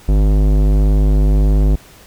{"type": "tone with tanh clipping", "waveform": "sine", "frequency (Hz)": 50.8, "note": "G#1", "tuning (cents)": -38, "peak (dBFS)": -11, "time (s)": [0.08, 1.76], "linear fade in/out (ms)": 10, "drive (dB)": 18, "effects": ["pink hiss -43 dBFS RMS until 2.06 s"]}